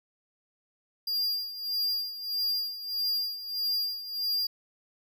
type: tone with tremolo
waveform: square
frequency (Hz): 4802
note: D8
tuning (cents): +38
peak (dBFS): -26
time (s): 1.07-4.47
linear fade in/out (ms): 5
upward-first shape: sine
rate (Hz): 1.6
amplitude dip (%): 75
effects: none